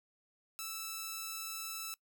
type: tone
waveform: 5% pulse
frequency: 1317 Hz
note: E6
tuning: 2 cents flat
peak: -28 dBFS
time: 0.59-1.94 s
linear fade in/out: 0 ms
effects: noise-tail reverb RT60 0.1 s tail -22 dB re dry